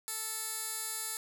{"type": "tone with band-pass filter", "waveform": "15% pulse", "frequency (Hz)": 440, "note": "A4", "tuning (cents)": 0, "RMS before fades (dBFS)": -38, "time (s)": [0.08, 1.17], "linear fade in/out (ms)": 0, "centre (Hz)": 11000, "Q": 1.5, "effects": []}